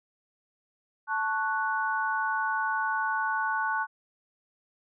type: chord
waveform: sine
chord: F# minor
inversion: first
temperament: equal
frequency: 880 / 1108.7 / 1480 Hz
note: A5 / C#6 / F#6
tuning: 0 / 0 / 0 cents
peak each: -30 / -32 / -29 dBFS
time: 1.07-3.87 s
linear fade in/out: 50 ms
effects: none